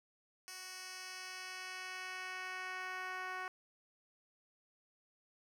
10% pulse tone with band-pass filter sweep, 370.6 Hz, F#4, 3 cents sharp, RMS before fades -45 dBFS, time 0.48-3.48 s, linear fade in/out 0 ms, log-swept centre 6500 to 1300 Hz, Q 0.89, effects 11-bit

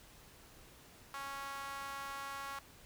sawtooth tone with high-pass filter, 276.3 Hz, C#4, 6 cents flat, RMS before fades -44 dBFS, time 1.14-2.59 s, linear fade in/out 2 ms, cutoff 1100 Hz, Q 2.8, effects pink hiss -59 dBFS RMS until 2.85 s

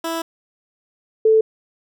15% pulse / sine tone pair in turn, 329.6 / 440 Hz, E4 / A4, 0 / 0 cents, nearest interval perfect fourth, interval 500 cents, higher second, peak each -16 / -10 dBFS, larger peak second, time 0.04-0.22 / 1.25-1.41 s, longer first, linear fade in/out 5 ms, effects none

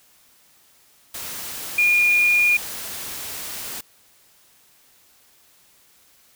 sine tone in noise, 2428 Hz, D#7, 43 cents flat, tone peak -14 dBFS, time 1.78-2.57 s, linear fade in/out 5 ms, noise white, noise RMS -32 dBFS, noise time 1.14-3.81 s, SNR +15 dB, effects white hiss -56 dBFS RMS until 6.35 s

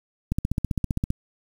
click train, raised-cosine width 5 ms, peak -11 dBFS, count 13, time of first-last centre 0.32-1.104 s, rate 15.3 Hz, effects 7-bit

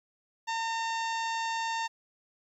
harmonic tone, 909 Hz, A#5, 44 cents flat, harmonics 1 / 2 / 3 / 4 / 5 / 6 / 7 / 8, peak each -31 / -37 / -41 / -43 / -45 / -47 / -48 / -49 dBFS, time 0.47-1.88 s, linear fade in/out 20 ms, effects 11-bit

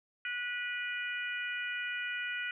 harmonic tone, 488.6 Hz, B4, 19 cents flat, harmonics 3 / 4 / 5 / 6, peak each -37 / -40 / -40 / -44 dBFS, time 0.25-2.51 s, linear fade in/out 2 ms, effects none

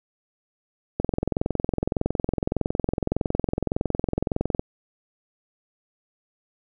click train, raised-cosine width 2 ms, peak -9 dBFS, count 79, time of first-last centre 1-4.594 s, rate 21.7 Hz, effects none

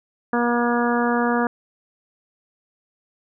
harmonic tone, 239.1 Hz, A#3, 44 cents sharp, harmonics 1 / 2 / 3 / 4 / 5 / 6 / 7, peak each -21 / -24 / -26 / -27 / -28 / -29 / -29 dBFS, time 0.33-1.47 s, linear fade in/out 2 ms, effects none

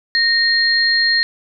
sine tone pair together, 1852 / 4223 Hz, A#6 / C8, -12 / +15 cents, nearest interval octave + major second, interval 1427 cents, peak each -15 / -15 dBFS, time 0.15-1.23 s, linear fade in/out 0 ms, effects none

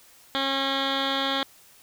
10% pulse tone with low-pass filter, 271.9 Hz, C#4, 33 cents flat, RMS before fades -26 dBFS, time 0.35-1.43 s, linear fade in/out 0 ms, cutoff 3300 Hz, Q 7, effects white hiss -54 dBFS RMS until 1.82 s

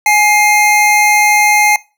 square tone pair together, 838 / 2112 Hz, G#5 / C7, +15 / +16 cents, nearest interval octave + major third, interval 1601 cents, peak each -11 dBFS, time 0.06-1.76 s, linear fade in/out 2 ms, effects noise-tail reverb RT60 0.3 s tail -21 dB re dry

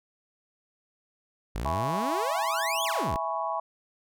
sawtooth exponential two-way sweep, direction up then down, 47.99 to 3517 to 47.99 Hz, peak -26 dBFS, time 1.55-3.16 s, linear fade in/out 0 ms, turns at 2.84 s
sine chord, C# minor seventh, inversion first, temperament equal, 659.3 / 830.6 / 987.8 / 1108.7 Hz, E5 / G#5 / B5 / C#6, 0 / 0 / 0 / 0 cents, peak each -33 dBFS, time 1.65-3.6 s, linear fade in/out 5 ms
effects none

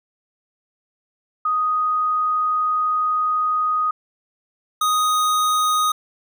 sine / square tone pair in turn, 1246 / 1246 Hz, D#6 / D#6, +2 / +2 cents, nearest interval unison, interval 0 cents, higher neither, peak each -17 dBFS, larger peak neither, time 1.45-3.91 / 4.81-5.92 s, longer first, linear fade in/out 5 ms, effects none

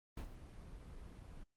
brown noise with ADSR envelope, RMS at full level -40 dBFS, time 0.17-1.44 s, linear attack 4 ms, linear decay 93 ms, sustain -12 dB, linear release 13 ms, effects noise-tail reverb RT60 0.1 s tail -25 dB re dry + Opus 24 kbps

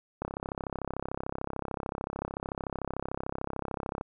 click train, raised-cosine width 1 ms, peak -19 dBFS, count 128, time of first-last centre 0.22-4.011 s, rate 33.5 Hz, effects none

